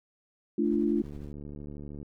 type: chord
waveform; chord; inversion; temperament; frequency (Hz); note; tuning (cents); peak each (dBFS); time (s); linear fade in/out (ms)
sine; D minor; second; equal with one note detuned; 220 / 293.7 / 343.4; A3 / D4 / F4; 0 / 0 / -29; -28; 0.58-1.02; 5
type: noise with tremolo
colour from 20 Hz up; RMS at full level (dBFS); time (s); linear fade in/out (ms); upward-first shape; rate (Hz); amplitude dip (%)
brown; -47; 0.63-1.33; 50; triangle; 12; 60
type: click train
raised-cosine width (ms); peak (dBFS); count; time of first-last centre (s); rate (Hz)
3; -30; 73; 1.04-2.029; 72.8
effects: none